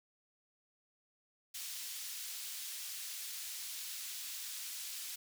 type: high-pass noise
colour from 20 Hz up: pink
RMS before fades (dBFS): -44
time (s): 1.54-5.16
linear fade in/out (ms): 10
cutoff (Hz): 3700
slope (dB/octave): 12
effects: none